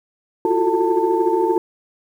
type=tone cluster; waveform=sine; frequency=341 / 358 / 371.3 / 444 / 891 Hz; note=F4 / F4 / F#4 / A4 / A5; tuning=-41 / +43 / +6 / +16 / +22 cents; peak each=-21 dBFS; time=0.45-1.58 s; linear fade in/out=2 ms; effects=tanh soft clip ceiling -4 dBFS + 8-bit